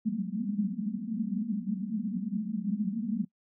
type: band-pass noise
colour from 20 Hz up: white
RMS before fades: -32 dBFS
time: 0.05-3.25 s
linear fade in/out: 10 ms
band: 190 to 230 Hz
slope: 96 dB/octave
effects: noise-tail reverb RT60 0.1 s tail -21 dB re dry